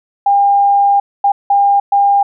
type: tone bursts at uneven times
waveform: sine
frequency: 803 Hz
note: G5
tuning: 41 cents sharp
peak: -7 dBFS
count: 4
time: 0.26-1 / 1.24-1.32 / 1.5-1.8 / 1.92-2.23 s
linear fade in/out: 5 ms
effects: none